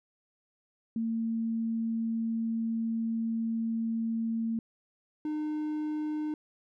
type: tone pair in turn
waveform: sine / triangle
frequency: 226.8 / 304.5 Hz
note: A#3 / D#4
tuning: -47 / -37 cents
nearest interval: perfect fourth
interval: 510 cents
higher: second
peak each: -28 dBFS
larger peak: neither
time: 0.96-4.59 / 5.25-6.34 s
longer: first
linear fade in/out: 2 ms
effects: none